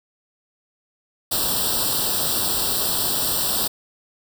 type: noise with comb filter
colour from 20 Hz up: white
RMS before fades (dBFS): -22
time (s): 1.31-3.68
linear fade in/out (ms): 10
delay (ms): 0.23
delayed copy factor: +0.95
effects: none